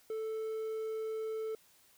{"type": "tone", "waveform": "triangle", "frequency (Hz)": 440, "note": "A4", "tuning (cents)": 0, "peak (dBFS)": -33, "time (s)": [0.1, 1.55], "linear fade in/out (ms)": 2, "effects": ["white hiss -65 dBFS RMS until 1.97 s"]}